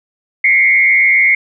sine tone with frequency modulation, 2137 Hz, C7, 36 cents sharp, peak -7 dBFS, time 0.44-1.35 s, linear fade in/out 5 ms, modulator 107 Hz, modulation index 0.97, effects none

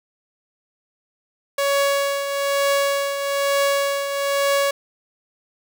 sawtooth tone with tremolo, 560 Hz, C#5, 18 cents sharp, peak -12 dBFS, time 1.58-4.71 s, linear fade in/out 5 ms, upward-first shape triangle, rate 1.1 Hz, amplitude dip 60%, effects none

